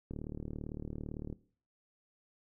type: click train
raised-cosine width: 3 ms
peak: -28 dBFS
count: 47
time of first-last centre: 0.11-1.327 s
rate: 37.8 Hz
effects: noise-tail reverb RT60 0.5 s tail -20 dB re dry